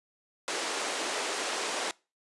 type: band-pass noise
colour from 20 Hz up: pink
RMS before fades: -33 dBFS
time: 0.48-1.91 s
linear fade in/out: 0 ms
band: 350 to 9100 Hz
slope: 24 dB/octave
effects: noise-tail reverb RT60 0.3 s tail -24 dB re dry + resampled to 24000 Hz